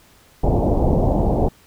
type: low-pass noise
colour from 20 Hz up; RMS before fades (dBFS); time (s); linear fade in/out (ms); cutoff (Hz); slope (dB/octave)
pink; -17; 0.43-1.49; 10; 830; 48
effects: pink hiss -52 dBFS RMS until 1.66 s